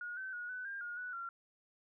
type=tone with pitch steps; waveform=sine; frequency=1442 / 1535 / 1449 / 1501 / 1600 / 1430 / 1479 / 1375 Hz; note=F#6 / G6 / F#6 / F#6 / G6 / F6 / F#6 / F6; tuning=-45 / -37 / -37 / +24 / +35 / +41 / -1 / -27 cents; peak=-40 dBFS; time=0.01-1.29 s; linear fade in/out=2 ms; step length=160 ms; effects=none